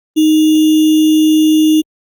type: tone with sample-and-hold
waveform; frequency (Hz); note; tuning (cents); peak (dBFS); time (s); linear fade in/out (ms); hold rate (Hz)
sine; 311.1; D#4; 0; -6; 0.16-1.82; 20; 3150
effects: Opus 24 kbps